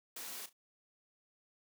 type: noise with echo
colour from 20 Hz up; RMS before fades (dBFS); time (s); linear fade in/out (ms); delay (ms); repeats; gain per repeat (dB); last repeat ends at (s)
white; -45; 0.16-0.46; 5; 35; 2; -14; 0.53
effects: high-pass 200 Hz 12 dB/octave